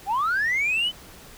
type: linear sweep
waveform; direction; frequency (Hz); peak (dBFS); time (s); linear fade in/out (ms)
sine; up; 744 to 3072; -19; 0.06-0.92; 50
effects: tanh soft clip ceiling -18 dBFS + pink hiss -46 dBFS RMS until 1.37 s